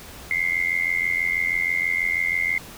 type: tone with amplitude modulation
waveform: sine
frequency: 2103 Hz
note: C7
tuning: 8 cents sharp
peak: -16 dBFS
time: 0.31-2.58 s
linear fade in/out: 0 ms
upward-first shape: sine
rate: 86.2 Hz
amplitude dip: 95%
effects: pink hiss -41 dBFS RMS until 2.77 s